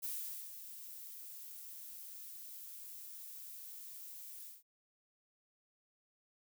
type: noise with ADSR envelope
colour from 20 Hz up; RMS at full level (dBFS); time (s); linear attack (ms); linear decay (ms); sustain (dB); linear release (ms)
violet; -40; 0.02-4.63; 23; 450; -10; 160
effects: none